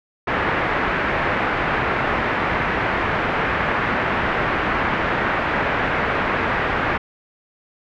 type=low-pass noise; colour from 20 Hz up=white; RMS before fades=-21 dBFS; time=0.27-6.98 s; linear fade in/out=10 ms; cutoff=2000 Hz; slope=24 dB/octave; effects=none